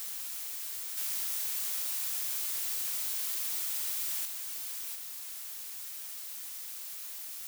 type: noise with level steps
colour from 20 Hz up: blue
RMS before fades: -39 / -34 / -39 / -42 dBFS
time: 0-7.47 s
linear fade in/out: 0 ms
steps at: 0.97 / 4.25 / 4.95 s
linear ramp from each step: 5 ms
effects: none